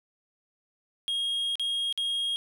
triangle tone with dropouts, 3261 Hz, G#7, 32 cents flat, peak -25 dBFS, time 1.08-2.36 s, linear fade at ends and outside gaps 0 ms, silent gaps 1.555-1.596 / 1.926-1.976 s, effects none

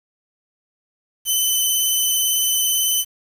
10% pulse tone with vibrato, 3034 Hz, F#7, 43 cents sharp, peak -9 dBFS, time 1.25-3.05 s, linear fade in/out 50 ms, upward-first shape square, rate 18 Hz, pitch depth 17 cents each way, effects 7-bit

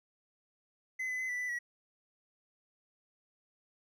triangle tone with pitch steps, 2036 / 2010 / 2036 / 1974 / 1990 / 1926 Hz, C7 / B6 / C7 / B6 / B6 / B6, -48 / +30 / -48 / -1 / +13 / -44 cents, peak -32 dBFS, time 0.99-1.59 s, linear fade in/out 10 ms, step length 100 ms, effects none

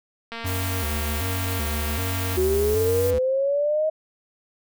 click train, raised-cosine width 0.3 ms, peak -18 dBFS, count 472, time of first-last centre 0.32-2.368 s, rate 230 Hz
square tone with vibrato, 83.2 Hz, E2, 17 cents sharp, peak -26 dBFS, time 0.44-3.19 s, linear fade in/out 10 ms, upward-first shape square, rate 1.3 Hz, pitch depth 190 cents each way
blue noise, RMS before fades -33 dBFS, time 0.46-3.11 s, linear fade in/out 10 ms
sine linear sweep, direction up, 365.9 to 632 Hz, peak -19 dBFS, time 2.37-3.9 s, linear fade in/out 10 ms
effects none

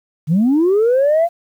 sine linear sweep, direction up, 141.8 to 699 Hz, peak -9 dBFS, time 0.27-1.29 s, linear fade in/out 50 ms, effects tanh soft clip ceiling -8 dBFS + 8-bit

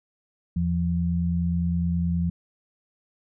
sine tone pair together, 82.41 / 172.02 Hz, E2 / F3, 0 / -26 cents, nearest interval octave + minor second, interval 1274 cents, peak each -26 / -23 dBFS, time 0.56-2.3 s, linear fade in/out 5 ms, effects none

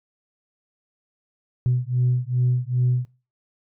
sine beating tone pair, 123.47 / 125.97 Hz, B2 / B2, 0 / +35 cents, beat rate 2.5 Hz, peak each -21 dBFS, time 1.66-3.05 s, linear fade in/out 0 ms, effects noise-tail reverb RT60 0.3 s tail -18 dB re dry + tanh soft clip ceiling -13 dBFS

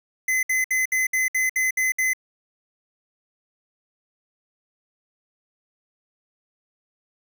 square tone bursts, 2038 Hz, C7, 46 cents flat, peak -20 dBFS, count 9, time 0.28-2.134 s, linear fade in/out 5 ms, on 150 ms, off 63 ms, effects none

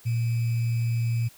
sine tone with sample-and-hold, 116.54 Hz, A#2, in tune, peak -22 dBFS, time 0.05-1.29 s, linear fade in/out 20 ms, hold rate 2450 Hz, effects white hiss -53 dBFS RMS until 1.37 s

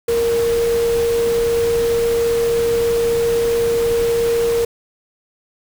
sine tone in noise, 466.2 Hz, A#4, in tune, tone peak -14 dBFS, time 0.08-4.65 s, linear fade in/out 5 ms, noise pink, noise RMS -28 dBFS, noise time 0.08-4.65 s, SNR +11 dB, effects none

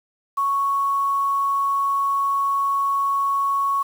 sine tone with quantisation, 1108.7 Hz, C#6, in tune, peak -18 dBFS, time 0.37-3.83 s, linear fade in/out 10 ms, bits 7, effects none

